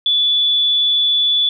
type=tone; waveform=sine; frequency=3453 Hz; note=A7; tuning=33 cents flat; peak=-12 dBFS; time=0.06-1.49 s; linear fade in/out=2 ms; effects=none